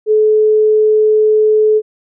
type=tone; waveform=sine; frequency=430 Hz; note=A4; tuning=40 cents flat; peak=-7 dBFS; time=0.06-1.82 s; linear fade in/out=50 ms; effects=none